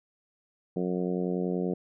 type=harmonic tone; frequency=90.4 Hz; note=F#2; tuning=40 cents flat; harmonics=2 / 3 / 4 / 5 / 6 / 7 / 8; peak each=-30 / -35 / -33 / -34 / -40 / -43 / -45 dBFS; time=0.76-1.74 s; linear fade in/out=5 ms; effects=none